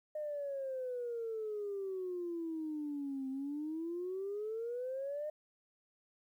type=exponential two-way sweep; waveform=sine; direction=down then up; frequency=613 to 262.7 to 613 Hz; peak=-36 dBFS; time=0.15-5.3 s; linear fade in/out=5 ms; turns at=3.29 s; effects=tanh soft clip ceiling -32 dBFS + 12-bit